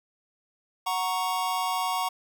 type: chord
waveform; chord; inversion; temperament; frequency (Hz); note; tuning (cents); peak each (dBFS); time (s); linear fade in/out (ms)
square; F# major; none; equal; 740 / 932.3 / 1108.7; F#5 / A#5 / C#6; 0 / 0 / 0; -31; 0.86-2.09; 10
effects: none

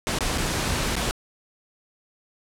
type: noise with dropouts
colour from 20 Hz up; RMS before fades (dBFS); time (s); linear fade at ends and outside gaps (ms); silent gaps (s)
pink; -25; 0.07-1.11; 0; 0.187-0.207 / 0.376-0.381 / 0.955-0.965
effects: low-pass 10000 Hz 12 dB/octave

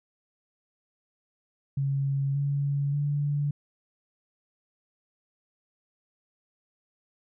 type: tone with pitch steps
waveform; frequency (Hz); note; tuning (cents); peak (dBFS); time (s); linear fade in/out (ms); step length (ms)
sine; 138.1 / 141.41 / 144.8; C#3 / C#3 / D3; -6 / +35 / -24; -24; 1.77-3.51; 5; 580
effects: none

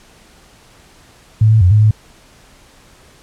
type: tone with pitch steps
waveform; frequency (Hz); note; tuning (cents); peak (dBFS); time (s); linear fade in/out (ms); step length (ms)
sine; 108.9 / 110.4 / 90.1 / 106.3 / 107.7; A2 / A2 / F#2 / G#2 / A2; -17 / +6 / -45 / +41 / -37; -6; 1.41-1.91; 5; 100
effects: pink hiss -46 dBFS RMS until 3.22 s + low-pass 10000 Hz 12 dB/octave

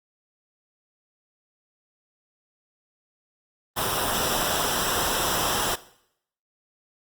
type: noise with comb filter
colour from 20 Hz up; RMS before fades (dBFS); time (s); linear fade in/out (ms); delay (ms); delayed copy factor
pink; -25; 3.76-5.76; 20; 0.45; -0.7
effects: noise-tail reverb RT60 0.7 s tail -18 dB re dry + Opus 32 kbps

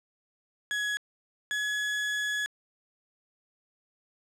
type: tone pair in turn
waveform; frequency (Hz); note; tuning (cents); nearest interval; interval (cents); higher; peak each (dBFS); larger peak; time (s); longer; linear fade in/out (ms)
35% pulse; 1678 / 1690.6; G#6 / G#6; +17 / +30; unison; 13; second; -26; neither; 0.71-0.97 / 1.51-2.46; second; 0
effects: low-pass 8000 Hz 12 dB/octave

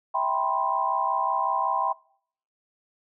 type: chord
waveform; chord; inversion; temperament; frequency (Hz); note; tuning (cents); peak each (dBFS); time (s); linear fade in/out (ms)
sine; C major seventh; first; just; 654.1 / 784.9 / 981.1 / 1046.5; E5 / G5 / B5 / C6; -14 / +2 / -12 / 0; -33 / -28 / -27 / -27; 0.14-1.93; 10
effects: noise-tail reverb RT60 0.6 s tail -23 dB re dry

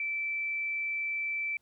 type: tone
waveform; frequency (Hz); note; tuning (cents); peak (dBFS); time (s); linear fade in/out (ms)
sine; 2326; D7; -17; -30; 0-1.57; 2
effects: pink hiss -74 dBFS RMS until 1.61 s

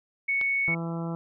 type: tone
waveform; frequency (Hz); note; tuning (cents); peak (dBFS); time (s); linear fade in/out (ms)
sine; 2217; C#7; 0; -23; 0.28-0.75; 10
type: click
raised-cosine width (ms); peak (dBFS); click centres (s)
0.3; -21; 0.413
type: harmonic tone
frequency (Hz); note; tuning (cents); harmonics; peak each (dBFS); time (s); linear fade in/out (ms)
166.9; E3; +22; 1 / 2 / 3 / 4 / 5 / 6 / 7 / 8; -30 / -37 / -41 / -42 / -44 / -45 / -48 / -46; 0.68-1.15; 0
effects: none

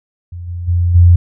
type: tone with level steps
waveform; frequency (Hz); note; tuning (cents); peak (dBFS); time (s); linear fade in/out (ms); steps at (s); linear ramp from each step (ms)
sine; 87.31; F2; 0; -24 / -20 / -10 / -3; 0.32-1.16; 5; 0.47 / 0.67 / 0.94; 20
effects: none

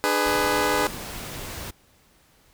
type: chord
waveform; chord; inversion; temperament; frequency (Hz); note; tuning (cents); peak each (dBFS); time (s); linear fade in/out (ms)
15% pulse; G# diminished; second; just; 299 / 415.3 / 498.4; D4 / G#4 / B4; +31 / 0 / +16; -20 / -18 / -18; 0.04-0.87; 0
type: noise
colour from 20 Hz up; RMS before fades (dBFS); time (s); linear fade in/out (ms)
pink; -35; 0.25-1.71; 10
effects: pink hiss -59 dBFS RMS until 2.53 s

